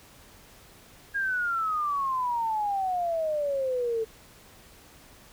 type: exponential sweep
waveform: sine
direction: down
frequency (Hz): 1638 to 440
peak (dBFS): -25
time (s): 1.14-4.05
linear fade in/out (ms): 20
effects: pink hiss -53 dBFS RMS until 5.32 s